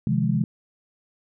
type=chord; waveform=sine; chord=F minor seventh; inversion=second; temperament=just; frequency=130.96 / 157.15 / 174.61 / 209.5 Hz; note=C3 / Eb3 / F3 / Ab3; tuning=+2 / +18 / 0 / +15 cents; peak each=-24 / -26 / -26 / -24 dBFS; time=0.07-0.44 s; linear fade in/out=2 ms; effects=none